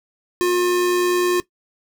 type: tone with amplitude modulation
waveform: square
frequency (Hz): 357.1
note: F4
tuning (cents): +39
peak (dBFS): -15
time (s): 0.41-1.4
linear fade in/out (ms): 0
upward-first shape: sine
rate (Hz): 110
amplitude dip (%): 25
effects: noise-tail reverb RT60 0.1 s tail -17 dB re dry